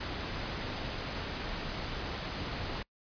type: noise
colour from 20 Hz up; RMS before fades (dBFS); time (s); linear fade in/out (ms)
pink; -37; 0-2.83; 10
effects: noise-tail reverb RT60 0.1 s tail -25 dB re dry + resampled to 11025 Hz